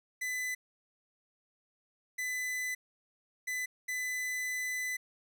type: tone bursts at uneven times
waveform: 45% pulse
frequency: 2005 Hz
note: B6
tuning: 26 cents sharp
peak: -33 dBFS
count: 4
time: 0.21-0.55 / 2.18-2.75 / 3.47-3.66 / 3.88-4.97 s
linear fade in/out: 10 ms
effects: none